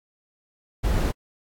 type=noise; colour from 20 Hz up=brown; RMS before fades=-22 dBFS; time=0.83-1.12 s; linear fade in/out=20 ms; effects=AAC 64 kbps